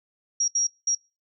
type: tone bursts at uneven times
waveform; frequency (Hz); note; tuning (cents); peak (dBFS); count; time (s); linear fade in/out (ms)
sine; 5660; F8; +22; -20; 3; 0.4-0.48 / 0.55-0.67 / 0.87-0.95; 5
effects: noise-tail reverb RT60 0.3 s tail -26 dB re dry